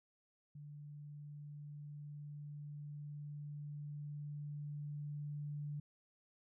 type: tone with level ramp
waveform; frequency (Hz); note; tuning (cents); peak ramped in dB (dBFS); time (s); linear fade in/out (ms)
sine; 146.83; D3; 0; -49 to -40; 0.55-5.8; 5
effects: none